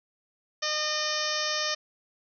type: harmonic tone with a mistuned harmonic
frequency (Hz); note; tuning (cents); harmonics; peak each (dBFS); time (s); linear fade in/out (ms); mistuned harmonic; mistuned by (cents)
609; D#5; -37; 1 / 2 / 3 / 4 / 5 / 6 / 7 / 8 / 9 / 10; -35 / -35 / -34 / -39 / -37 / -37 / -39 / -36 / -33 / -37; 0.62-1.75; 10; 8; -16
effects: none

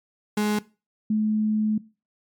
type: tone pair in turn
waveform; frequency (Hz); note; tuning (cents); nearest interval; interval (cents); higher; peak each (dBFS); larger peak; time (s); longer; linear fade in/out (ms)
35% pulse / sine; 210 / 214.8; G#3 / A3; +19 / -41; unison; 40; second; -19; neither; 0.37-0.59 / 1.1-1.78; second; 5
effects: noise-tail reverb RT60 0.3 s tail -19 dB re dry + MP3 96 kbps

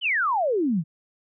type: exponential sweep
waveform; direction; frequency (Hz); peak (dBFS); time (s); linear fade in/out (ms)
sine; down; 3153 to 146.83; -20; 0.01-0.84; 50
effects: none

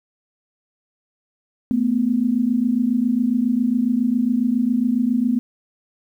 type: tone pair together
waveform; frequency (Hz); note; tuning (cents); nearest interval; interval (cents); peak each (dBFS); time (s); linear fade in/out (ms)
sine; 222.9 / 250.2; A3 / B3; +23 / +23; major second; 200; -20 / -18; 1.71-5.39; 0
effects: 9-bit

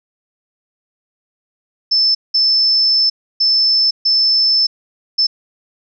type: tone bursts at uneven times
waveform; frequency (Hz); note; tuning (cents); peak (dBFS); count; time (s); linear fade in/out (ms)
sine; 5274; E8; 0; -10; 5; 1.91-2.15 / 2.34-3.1 / 3.4-3.91 / 4.05-4.67 / 5.18-5.27; 10
effects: none

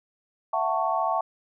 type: chord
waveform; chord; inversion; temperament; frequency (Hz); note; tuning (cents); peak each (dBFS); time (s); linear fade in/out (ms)
sine; F# minor seventh; third; just; 666 / 740 / 888 / 1110; E5 / F#5 / A5 / C#6; +18 / 0 / +16 / +2; -28; 0.53-1.21; 5
effects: none

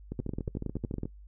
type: two click trains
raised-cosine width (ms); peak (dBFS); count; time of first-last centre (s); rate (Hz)
3; -20 / -22; 10 / 14; 0.2-1.033 / 0.12-1.055; 10.8 / 13.9
effects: noise-tail reverb RT60 0.1 s tail -22 dB re dry + added 50 Hz sine -47 dBFS peak until 1.27 s

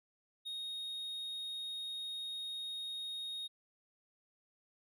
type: tone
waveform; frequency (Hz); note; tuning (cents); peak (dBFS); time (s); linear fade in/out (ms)
triangle; 3729; A#7; 0; -38; 0.45-3.48; 20
effects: none

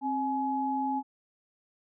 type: tone pair together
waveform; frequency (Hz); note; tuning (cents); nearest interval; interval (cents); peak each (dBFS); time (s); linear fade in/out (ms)
sine; 265.8 / 844; C4 / G#5; +27 / +28; octave + minor sixth; 2001; -31 / -29; 0.01-1.03; 50
effects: none

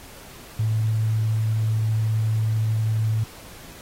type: tone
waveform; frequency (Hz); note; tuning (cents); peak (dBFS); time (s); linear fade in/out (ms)
sine; 110; A2; 0; -19; 0.59-3.24; 5
effects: pink hiss -44 dBFS RMS until 3.81 s + AAC 48 kbps

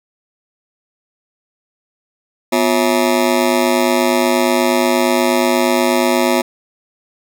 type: ring-modulated tone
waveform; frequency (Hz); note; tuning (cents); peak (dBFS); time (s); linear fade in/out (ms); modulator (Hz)
20% pulse; 301.7; D4; +47; -4; 2.52-6.42; 10; 54.2
effects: none

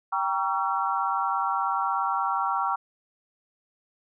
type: chord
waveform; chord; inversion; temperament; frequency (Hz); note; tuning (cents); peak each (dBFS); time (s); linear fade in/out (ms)
sine; G diminished seventh; none; just; 784 / 940.8 / 1128.9 / 1354.7; G5 / Bb5 / Db6 / Fb6; 0 / +16 / +31 / +47; -29; 0.12-2.76; 10
effects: none

